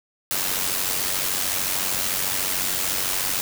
white noise with amplitude modulation, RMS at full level -22 dBFS, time 0.31-3.41 s, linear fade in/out 0 ms, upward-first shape sine, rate 93.6 Hz, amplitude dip 55%, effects none

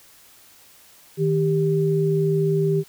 sine tone pair together, 156.9 / 394.6 Hz, D#3 / G4, +15 / +11 cents, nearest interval octave + major third, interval 1596 cents, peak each -20 dBFS, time 1.17-2.84 s, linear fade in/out 50 ms, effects white hiss -51 dBFS RMS until 2.88 s

